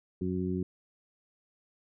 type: harmonic tone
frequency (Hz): 91.7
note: F#2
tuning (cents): -15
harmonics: 1 / 2 / 3 / 4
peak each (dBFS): -37 / -32 / -36 / -35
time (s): 0.21-0.63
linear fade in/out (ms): 5
effects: none

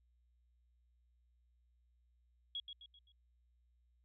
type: tone with echo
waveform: sine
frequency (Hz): 3322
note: G#7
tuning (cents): 0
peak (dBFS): -39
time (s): 2.55-2.6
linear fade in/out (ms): 2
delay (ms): 130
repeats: 4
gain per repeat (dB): -7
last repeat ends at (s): 3.12
effects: added 60 Hz sine -70 dBFS peak until 4.04 s

